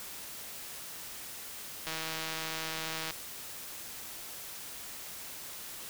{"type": "click train", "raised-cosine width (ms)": 0.2, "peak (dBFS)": -19, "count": 199, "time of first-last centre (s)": [1.87, 3.107], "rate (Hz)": 160, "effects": ["white hiss -44 dBFS RMS until 5.89 s"]}